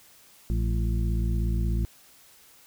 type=harmonic tone with a mistuned harmonic; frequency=56.6 Hz; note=A1; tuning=50 cents sharp; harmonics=1 / 2 / 3 / 4 / 6; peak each=-24 / -30 / -34 / -36 / -40 dBFS; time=0.5-1.85 s; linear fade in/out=0 ms; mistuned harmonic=4; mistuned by=-61 cents; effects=white hiss -55 dBFS RMS until 2.66 s